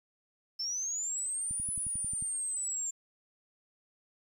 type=linear two-way sweep; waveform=sine; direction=up then down; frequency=5274 to 10020 to 7290 Hz; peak=-32 dBFS; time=0.59-2.91 s; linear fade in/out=10 ms; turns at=1.72 s
type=click train; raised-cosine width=5 ms; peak=-33 dBFS; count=9; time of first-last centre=1.51-2.224 s; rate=11.2 Hz
effects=10-bit